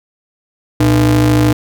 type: ring-modulated tone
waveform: square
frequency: 92.2 Hz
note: F#2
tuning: 6 cents flat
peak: -6 dBFS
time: 0.8-1.53 s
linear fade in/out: 5 ms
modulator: 211 Hz
effects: none